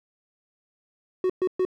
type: tone bursts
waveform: triangle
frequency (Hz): 370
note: F#4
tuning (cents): 0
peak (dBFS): -18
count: 3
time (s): 1.24-1.651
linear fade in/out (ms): 2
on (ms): 57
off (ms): 120
effects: none